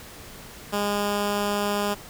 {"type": "tone", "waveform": "10% pulse", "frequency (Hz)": 204.7, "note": "G#3", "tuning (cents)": -25, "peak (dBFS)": -15, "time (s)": [0.72, 1.95], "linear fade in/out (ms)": 20, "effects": ["pink hiss -43 dBFS RMS until 2.09 s"]}